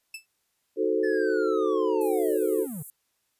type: tone with exponential decay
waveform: sawtooth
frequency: 2637 Hz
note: E7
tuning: in tune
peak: -29 dBFS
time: 0.14-0.26 s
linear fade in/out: 5 ms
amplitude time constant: 24 ms
type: chord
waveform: sine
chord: D# diminished seventh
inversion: none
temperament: equal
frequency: 311.1 / 370 / 440 / 523.3 Hz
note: D#4 / F#4 / A4 / C5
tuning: 0 / 0 / 0 / 0 cents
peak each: -30 / -27 / -25 / -31 dBFS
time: 0.76-2.67 s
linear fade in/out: 50 ms
type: linear sweep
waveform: triangle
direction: down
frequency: 1760 to 130.81 Hz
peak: -31 dBFS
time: 1.03-2.83 s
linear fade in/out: 10 ms
type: high-pass noise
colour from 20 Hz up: white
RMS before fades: -41 dBFS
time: 2.01-2.9 s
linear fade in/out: 0 ms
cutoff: 8300 Hz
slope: 48 dB/octave
effects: white hiss -74 dBFS RMS until 3.39 s + resampled to 32000 Hz